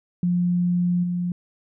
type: tone with level steps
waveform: sine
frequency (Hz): 176.7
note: F3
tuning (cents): +21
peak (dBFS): -18 / -22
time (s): 0.23-1.32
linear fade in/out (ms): 2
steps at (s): 1.03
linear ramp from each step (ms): 10
effects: none